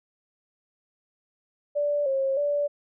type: tone with pitch steps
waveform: sine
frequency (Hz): 583 / 539 / 580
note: D5 / C#5 / D5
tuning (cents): -13 / -49 / -22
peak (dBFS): -22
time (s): 1.75-2.68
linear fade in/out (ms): 20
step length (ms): 310
effects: none